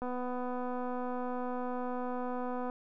click train, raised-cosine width 1 ms, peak -25 dBFS, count 668, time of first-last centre 0.02-2.699 s, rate 249 Hz, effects none

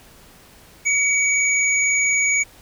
sine tone pair together, 2263 / 6781 Hz, C#7 / G#8, +35 / +35 cents, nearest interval octave + perfect fifth, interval 1900 cents, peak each -17 / -21 dBFS, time 0.85-2.44 s, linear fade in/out 20 ms, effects pink hiss -48 dBFS RMS until 2.61 s

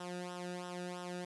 sawtooth tone with flanger, 178.5 Hz, F3, 38 cents sharp, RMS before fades -43 dBFS, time 0-1.25 s, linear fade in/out 5 ms, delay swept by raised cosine 0.44 to 0.96 ms, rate 3 Hz, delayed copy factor -0.8, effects resampled to 24000 Hz + 11-bit

